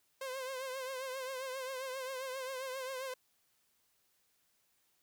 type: tone with vibrato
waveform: sawtooth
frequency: 523.3 Hz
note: C5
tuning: in tune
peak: -35 dBFS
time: 0.21-3.14 s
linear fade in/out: 5 ms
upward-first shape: triangle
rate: 7.5 Hz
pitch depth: 73 cents each way
effects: white hiss -75 dBFS RMS until 5.02 s